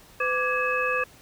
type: tone cluster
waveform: sine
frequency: 506 / 1173 / 1665 / 2580 Hz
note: B4 / D6 / G#6 / E7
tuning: +42 / -2 / +4 / -38 cents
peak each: -28 dBFS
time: 0.2-1.04 s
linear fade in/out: 5 ms
effects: pink hiss -52 dBFS RMS until 1.21 s